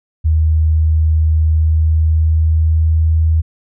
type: tone with pitch glide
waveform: sine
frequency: 78.8 to 80.04 Hz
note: D#2 to D#2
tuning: +23 to +50 cents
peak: -9 dBFS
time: 0.24-3.42 s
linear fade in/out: 20 ms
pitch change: +27 cents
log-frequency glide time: 1.37-3.2 s
effects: none